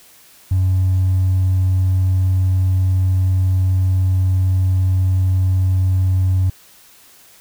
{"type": "tone with hard clipping", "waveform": "triangle", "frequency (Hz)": 93.1, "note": "F#2", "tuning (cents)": 11, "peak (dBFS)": -12, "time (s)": [0.51, 6.5], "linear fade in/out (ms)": 5, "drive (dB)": 2, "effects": ["white hiss -47 dBFS RMS until 7.4 s"]}